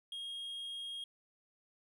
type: tone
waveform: triangle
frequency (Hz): 3257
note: G#7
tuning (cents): -34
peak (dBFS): -39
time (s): 0.12-1.04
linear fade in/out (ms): 2
effects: none